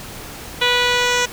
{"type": "tone with low-pass filter sweep", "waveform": "10% pulse", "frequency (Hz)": 490, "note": "B4", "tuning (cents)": -14, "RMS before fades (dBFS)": -17, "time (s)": [0.61, 1.26], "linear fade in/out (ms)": 10, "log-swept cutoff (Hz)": [3800, 5700], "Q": 3.7, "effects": ["pink hiss -34 dBFS RMS until 1.32 s"]}